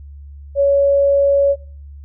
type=tone; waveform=sine; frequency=560 Hz; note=C#5; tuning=18 cents sharp; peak=-10 dBFS; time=0.55-1.56 s; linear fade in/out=50 ms; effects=noise-tail reverb RT60 0.4 s tail -18 dB re dry + added 71 Hz sine -33 dBFS peak until 2.04 s